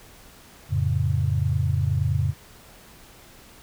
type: chord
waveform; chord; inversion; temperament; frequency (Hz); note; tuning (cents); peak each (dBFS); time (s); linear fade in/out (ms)
sine; F augmented; none; equal with one note detuned; 88.17 / 110 / 138.59; F2 / A2 / C#3; +17 / 0 / 0; -24 / -25 / -24; 0.69-2.34; 50
effects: pink hiss -49 dBFS RMS until 3.62 s